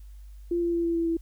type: tone with pitch steps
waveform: sine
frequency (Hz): 345 / 342.2 / 339.5 / 336.7 / 334 / 331.3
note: F4 / F4 / F4 / E4 / E4 / E4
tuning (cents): -21 / -35 / -49 / +37 / +23 / +9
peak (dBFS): -23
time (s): 0.51-1.17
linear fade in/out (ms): 5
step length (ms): 110
effects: added 50 Hz sine -42 dBFS peak until 1.21 s + white hiss -66 dBFS RMS until 1.21 s